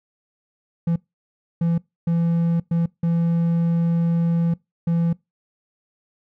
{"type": "tone bursts at uneven times", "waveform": "triangle", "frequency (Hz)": 168.3, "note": "E3", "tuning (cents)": 36, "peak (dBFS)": -15, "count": 6, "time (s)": [[0.87, 0.96], [1.61, 1.78], [2.07, 2.6], [2.71, 2.86], [3.03, 4.54], [4.87, 5.13]], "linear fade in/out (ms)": 5, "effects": ["noise-tail reverb RT60 0.2 s tail -23 dB re dry"]}